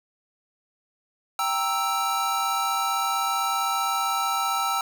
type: chord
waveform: square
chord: E diminished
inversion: first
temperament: equal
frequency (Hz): 784 / 932.3 / 1318.5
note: G5 / Bb5 / E6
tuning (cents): 0 / 0 / 0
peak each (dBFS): -29 / -31 / -26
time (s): 1.39-4.81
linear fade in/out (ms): 2
effects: none